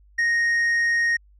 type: tone with tanh clipping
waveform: sine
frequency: 1864.7 Hz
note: A#6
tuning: in tune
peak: -19 dBFS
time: 0.18-1.17 s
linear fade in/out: 10 ms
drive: 4 dB
effects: added 50 Hz sine -51 dBFS peak until 1.39 s